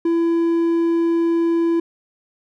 triangle tone, 335.1 Hz, E4, 29 cents sharp, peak -13 dBFS, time 0.05-1.8 s, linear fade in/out 5 ms, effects none

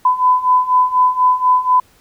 sine beating tone pair, 1003 / 1007.1 Hz, B5 / B5, +26 / +34 cents, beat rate 4.1 Hz, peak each -15 / -12 dBFS, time 0.05-1.8 s, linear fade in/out 5 ms, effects pink hiss -52 dBFS RMS until 2 s

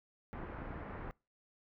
pink low-pass noise, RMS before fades -45 dBFS, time 0.33-1.11 s, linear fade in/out 0 ms, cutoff 1800 Hz, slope 24 dB/octave
clicks, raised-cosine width 3 ms, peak -35 dBFS, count 7, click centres 0.435 / 0.5 / 0.548 / 0.588 / 0.62 / 0.659 / 0.707 s
effects noise-tail reverb RT60 0.3 s tail -25 dB re dry

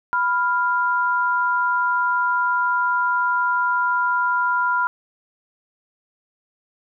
sine tone pair together, 988 / 1397.2 Hz, B5 / F6, 0 / 0 cents, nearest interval tritone, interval 600 cents, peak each -20 dBFS, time 0.13-4.87 s, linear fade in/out 0 ms, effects none

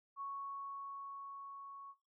sine tone with level ramp, 1108.7 Hz, C#6, in tune, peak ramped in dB -40 to -49 dBFS, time 0.16-1.95 s, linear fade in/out 50 ms, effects noise-tail reverb RT60 0.3 s tail -18 dB re dry

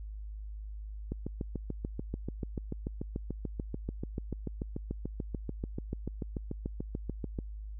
click train, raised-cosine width 3 ms, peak -22 dBFS, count 44, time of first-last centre 1.12-7.388 s, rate 6.86 Hz, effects added 52 Hz sine -39 dBFS peak until 7.79 s

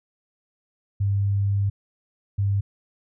sine tone bursts at uneven times, 99.8 Hz, G2, 32 cents sharp, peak -19 dBFS, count 2, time 1-1.7 / 2.38-2.61 s, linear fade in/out 10 ms, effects none

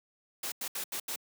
white noise bursts at uneven times, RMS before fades -36 dBFS, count 5, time 0.43-0.52 / 0.61-0.68 / 0.75-0.84 / 0.92-1 / 1.08-1.16 s, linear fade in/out 5 ms, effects high-pass 200 Hz 12 dB/octave

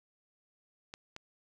clicks, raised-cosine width 0.2 ms, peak -26 dBFS, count 2, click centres 0.939 / 1.164 s, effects none

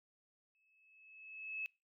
sine tone with exponential growth, 2594 Hz, E7, 28 cents flat, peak -37 dBFS, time 0.55-1.66 s, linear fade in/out 0 ms, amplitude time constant 240 ms, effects noise-tail reverb RT60 0.3 s tail -24 dB re dry

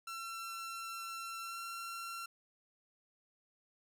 sawtooth tone with pitch glide, 1351 to 1363.5 Hz, E6 to F6, +42 to -42 cents, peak -38 dBFS, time 0.07-2.26 s, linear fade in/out 5 ms, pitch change +16 cents, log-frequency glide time 1.43-1.59 s, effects none

